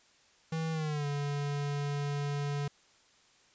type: tone with pitch glide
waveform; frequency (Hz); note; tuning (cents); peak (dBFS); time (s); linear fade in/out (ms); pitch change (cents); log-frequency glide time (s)
square; 161.3 to 143.7; E3 to D3; -37 to -37; -32; 0.52-2.68; 5; -200; 0.72-1.06
effects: white hiss -64 dBFS RMS until 3.54 s + resampled to 16000 Hz